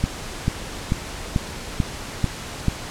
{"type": "click train", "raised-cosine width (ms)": 5, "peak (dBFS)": -6, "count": 7, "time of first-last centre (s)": [0.04, 2.683], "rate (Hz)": 2.27, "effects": ["pink hiss -33 dBFS RMS until 2.9 s", "low-pass 9000 Hz 12 dB/octave"]}